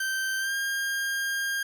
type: tone with pitch glide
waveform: 40% pulse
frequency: 1558 to 1609.2 Hz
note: G6 to G6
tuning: -11 to +45 cents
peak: -26 dBFS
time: 0-1.63 s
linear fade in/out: 5 ms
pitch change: +56 cents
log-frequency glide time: 0.38-0.55 s
effects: 9-bit